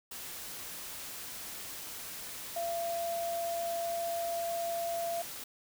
sine tone in noise, 680 Hz, F5, 46 cents flat, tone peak -32 dBFS, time 2.56-5.22 s, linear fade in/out 5 ms, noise white, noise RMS -43 dBFS, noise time 0.11-5.44 s, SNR +8 dB, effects none

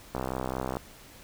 click train, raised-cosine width 1 ms, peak -17 dBFS, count 41, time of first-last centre 0.15-0.769 s, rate 64.6 Hz, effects pink hiss -51 dBFS RMS until 1.23 s

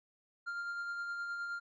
triangle tone with tremolo, 1396.9 Hz, F6, in tune, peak -34 dBFS, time 0.46-1.6 s, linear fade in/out 20 ms, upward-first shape sine, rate 9.6 Hz, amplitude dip 30%, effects resampled to 16000 Hz

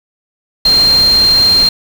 sine tone in noise, 4186 Hz, C8, in tune, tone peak -6 dBFS, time 0.65-1.69 s, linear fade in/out 5 ms, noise pink, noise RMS -21 dBFS, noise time 0.65-1.69 s, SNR +12 dB, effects none

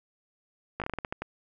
slowing click train, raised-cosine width 0.5 ms, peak -17 dBFS, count 10, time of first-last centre 0.8-1.22 s, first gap 17 ms, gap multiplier 1.24, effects none

